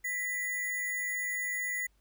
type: tone with sample-and-hold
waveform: sine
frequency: 1975.5 Hz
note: B6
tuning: in tune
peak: -31 dBFS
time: 0.04-1.87 s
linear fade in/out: 10 ms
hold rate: 8820 Hz
effects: added 50 Hz sine -66 dBFS peak until 2 s + pink hiss -74 dBFS RMS until 2 s